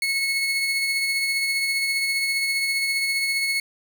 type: tone with tremolo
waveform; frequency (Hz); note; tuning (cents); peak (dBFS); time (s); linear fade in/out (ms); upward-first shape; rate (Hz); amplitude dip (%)
30% pulse; 2191; C#7; -21; -17; 0.02-3.6; 2; triangle; 15; 35
effects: none